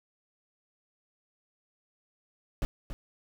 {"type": "noise with echo", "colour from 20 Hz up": "brown", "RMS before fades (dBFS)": -28, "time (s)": [2.62, 2.65], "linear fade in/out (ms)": 0, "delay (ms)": 280, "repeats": 1, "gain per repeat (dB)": -9, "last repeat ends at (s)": 2.93, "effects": []}